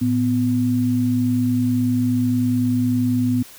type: tone pair together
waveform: sine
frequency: 111.3 / 249.6 Hz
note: A2 / B3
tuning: +20 / +19 cents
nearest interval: octave + major second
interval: 1399 cents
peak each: -22 / -17 dBFS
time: 0.01-3.43 s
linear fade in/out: 10 ms
effects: white hiss -43 dBFS RMS until 3.58 s